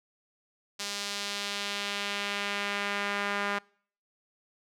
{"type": "tone with band-pass filter sweep", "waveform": "sawtooth", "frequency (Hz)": 202.3, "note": "G#3", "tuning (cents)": -45, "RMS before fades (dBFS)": -33, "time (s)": [0.79, 3.59], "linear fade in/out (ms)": 10, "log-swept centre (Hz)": [5100, 1600], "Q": 1.2, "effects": ["noise-tail reverb RT60 0.5 s tail -25 dB re dry"]}